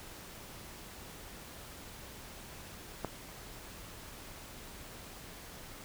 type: click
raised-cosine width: 1 ms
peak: -20 dBFS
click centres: 3.047 s
effects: pink hiss -49 dBFS RMS until 5.84 s